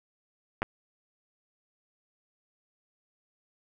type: clicks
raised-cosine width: 0.5 ms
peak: -14 dBFS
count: 2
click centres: 0.62 / 0.629 s
effects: none